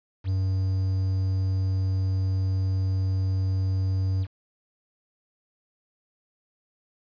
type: tone with quantisation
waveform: triangle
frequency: 94.8 Hz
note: F#2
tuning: 43 cents sharp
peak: -20 dBFS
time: 0.24-4.27 s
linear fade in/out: 50 ms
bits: 8
effects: resampled to 11025 Hz